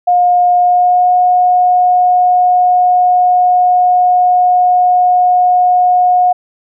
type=tone with pitch glide; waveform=sine; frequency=714 to 723.5 Hz; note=F5 to F#5; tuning=+38 to -39 cents; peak=-6 dBFS; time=0.07-6.33 s; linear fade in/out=10 ms; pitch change=+23 cents; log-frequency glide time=0.58-1.13 s; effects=none